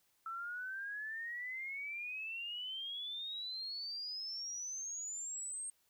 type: exponential sweep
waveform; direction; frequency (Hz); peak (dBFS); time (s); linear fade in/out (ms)
sine; up; 1318.5 to 8600; -40; 0.26-5.7; 2
effects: white hiss -75 dBFS RMS until 5.89 s